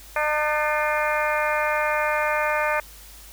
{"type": "harmonic tone with a mistuned harmonic", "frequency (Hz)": 302.4, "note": "D#4", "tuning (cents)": -49, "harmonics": [2, 3, 4, 5, 6, 7, 8], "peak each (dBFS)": [-25, -27, -28, -29, -30, -30, -31], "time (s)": [0.16, 2.8], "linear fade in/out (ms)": 2, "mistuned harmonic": 6, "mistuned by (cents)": -47, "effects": ["added 50 Hz sine -46 dBFS peak until 3.32 s", "white hiss -46 dBFS RMS until 3.32 s"]}